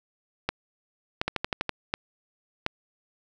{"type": "two click trains", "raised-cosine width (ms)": 0.3, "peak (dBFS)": [-10, -9], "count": [6, 4], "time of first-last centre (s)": [[1.28, 1.693], [0.49, 2.664]], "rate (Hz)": [12.1, 1.38], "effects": []}